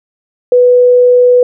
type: tone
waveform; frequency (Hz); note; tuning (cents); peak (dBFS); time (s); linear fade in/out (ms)
sine; 493.9; B4; 0; -3; 0.52-1.43; 2
effects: none